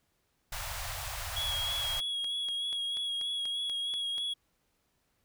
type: band-stop noise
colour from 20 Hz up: pink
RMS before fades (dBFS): -38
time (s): 0.52-2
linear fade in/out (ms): 5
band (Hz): 120 to 590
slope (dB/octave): 48
type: tone with vibrato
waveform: triangle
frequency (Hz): 3322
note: G#7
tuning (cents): 0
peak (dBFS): -30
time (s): 1.36-4.34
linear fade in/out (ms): 10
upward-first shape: sine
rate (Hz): 3.2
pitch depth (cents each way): 24
type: click train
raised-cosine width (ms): 0.2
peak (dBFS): -29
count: 11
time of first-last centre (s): 1.76-4.181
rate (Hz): 4.13
effects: pink hiss -75 dBFS RMS until 5.24 s